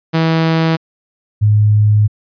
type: tone pair in turn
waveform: sawtooth / sine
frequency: 162.4 / 105.51 Hz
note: E3 / G#2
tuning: -26 / +28 cents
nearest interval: perfect fifth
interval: 746 cents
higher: first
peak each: -7 dBFS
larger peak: neither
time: 0.13-0.77 / 1.41-2.08 s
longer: second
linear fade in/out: 20 ms
effects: resampled to 11025 Hz